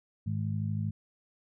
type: harmonic tone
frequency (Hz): 52.6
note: G#1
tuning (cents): +23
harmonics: 2 / 3 / 4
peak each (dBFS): -31 / -35 / -37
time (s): 0.26-0.91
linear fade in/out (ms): 10
effects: none